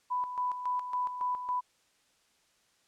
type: tone with tremolo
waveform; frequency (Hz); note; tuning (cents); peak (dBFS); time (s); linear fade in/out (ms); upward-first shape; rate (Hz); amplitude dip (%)
sine; 994; B5; +11; -28; 0.1-1.61; 20; square; 3.6; 60
effects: white hiss -69 dBFS RMS until 2.87 s + low-pass 8000 Hz 12 dB/octave